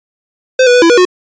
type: tone with pitch steps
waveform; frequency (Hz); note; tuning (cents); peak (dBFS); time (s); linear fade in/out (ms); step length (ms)
square; 516 / 489.6 / 493.8 / 334.1 / 482.9 / 363.6; C5 / B4 / B4 / E4 / B4 / F#4; -24 / -15 / 0 / +23 / -39 / -30; -5; 0.59-1.052; 5; 77
effects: resampled to 16000 Hz